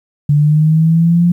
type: linear sweep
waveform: sine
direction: up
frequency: 144.8 to 175.3 Hz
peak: -7 dBFS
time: 0.29-1.32 s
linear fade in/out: 5 ms
effects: 8-bit